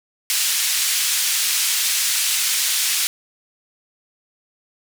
white band-pass noise, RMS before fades -20 dBFS, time 0.3-3.07 s, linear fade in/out 0 ms, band 2200 to 10000 Hz, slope 12 dB/octave, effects none

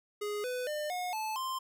square tone with pitch steps, 415.3 / 499.6 / 601.1 / 723.1 / 869.9 / 1046.5 Hz, G#4 / B4 / D5 / F#5 / A5 / C6, 0 / +20 / +40 / -40 / -20 / 0 cents, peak -34 dBFS, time 0.21-1.59 s, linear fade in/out 10 ms, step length 230 ms, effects none

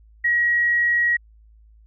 sine tone, 1904 Hz, A#6, 36 cents sharp, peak -16 dBFS, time 0.24-1.17 s, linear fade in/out 10 ms, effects added 54 Hz sine -48 dBFS peak until 1.86 s

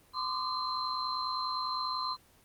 sine tone cluster, 1028 / 1157 / 1207 / 4114 Hz, C6 / D6 / D6 / C8, -31 / -26 / +47 / -30 cents, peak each -34 / -40 / -40 / -36 dBFS, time 0.13-2.17 s, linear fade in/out 50 ms, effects pink hiss -62 dBFS RMS until 2.44 s + Opus 24 kbps

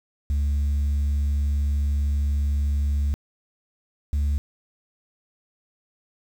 sine tone pair in turn, 71.7 / 72.2 Hz, D2 / D2, -41 / -29 cents, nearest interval unison, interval 12 cents, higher second, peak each -17 dBFS, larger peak neither, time 0.3-3.14 / 4.13-4.38 s, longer first, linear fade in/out 0 ms, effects tanh soft clip ceiling -19 dBFS + 8-bit

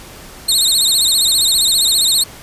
25% pulse tone with vibrato, 3987 Hz, B7, 16 cents sharp, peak -6 dBFS, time 0.48-2.24 s, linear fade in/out 10 ms, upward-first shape sine, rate 15 Hz, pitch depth 160 cents each way, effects pink hiss -36 dBFS RMS until 2.42 s + resampled to 32000 Hz

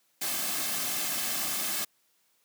white noise with comb filter, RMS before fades -31 dBFS, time 0.21-1.85 s, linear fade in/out 10 ms, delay 2.1 ms, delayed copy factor -0.55, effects white hiss -70 dBFS RMS until 2.44 s + high-pass 150 Hz 12 dB/octave

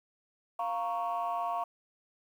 sine chord, Bb minor, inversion second, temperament equal, 698.5 / 932.3 / 1108.7 Hz, F5 / Bb5 / Db6, 0 / 0 / 0 cents, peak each -32 / -35 / -34 dBFS, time 0.59-1.64 s, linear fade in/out 5 ms, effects tanh soft clip ceiling -25 dBFS + 10-bit

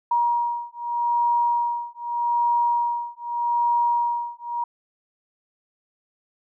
sine beating tone pair, 950 / 950.82 Hz, A#5 / A#5, +33 / +34 cents, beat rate 0.82 Hz, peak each -23 dBFS, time 0.11-4.64 s, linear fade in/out 5 ms, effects none

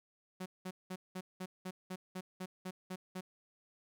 sawtooth tone bursts, 185 Hz, F#3, in tune, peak -36 dBFS, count 12, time 0.4-3.21 s, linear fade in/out 10 ms, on 60 ms, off 190 ms, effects none

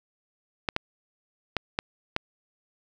clicks, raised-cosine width 0.3 ms, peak -9 dBFS, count 5, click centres 0.688 / 0.764 / 1.567 / 1.789 / 2.164 s, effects none

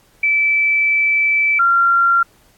sine tone pair in turn, 2316 / 1378 Hz, D7 / F6, -25 / -24 cents, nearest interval major sixth, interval 899 cents, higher first, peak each -12 / -10 dBFS, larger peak second, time 0.23-1.59 / 1.59-2.23 s, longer first, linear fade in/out 5 ms, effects pink hiss -54 dBFS RMS until 2.57 s + AAC 64 kbps

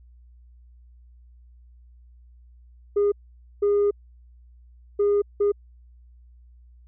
sine tone bursts at uneven times, 408.3 Hz, G#4, 29 cents flat, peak -15 dBFS, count 4, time 2.96-3.12 / 3.62-3.91 / 4.99-5.22 / 5.4-5.52 s, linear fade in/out 10 ms, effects tanh soft clip ceiling -16 dBFS + added 60 Hz sine -48 dBFS peak until 6.87 s

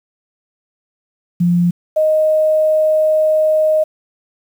sine tone pair in turn, 174.61 / 622.2 Hz, F3 / D#5, 0 / 0 cents, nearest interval octave + minor seventh, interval 2200 cents, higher second, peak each -10 dBFS, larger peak neither, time 1.4-1.71 / 1.96-3.84 s, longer second, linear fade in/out 10 ms, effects 7-bit

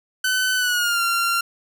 sawtooth tone with pitch glide, 1513 to 1379.4 Hz, F#6 to F6, +38 to -22 cents, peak -15 dBFS, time 0.24-1.41 s, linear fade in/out 5 ms, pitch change -160 cents, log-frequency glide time 0.55-1.02 s, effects none

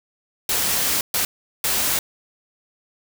white noise bursts at uneven times, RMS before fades -21 dBFS, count 3, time 0.49-1.01 / 1.14-1.25 / 1.64-1.99 s, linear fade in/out 2 ms, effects none

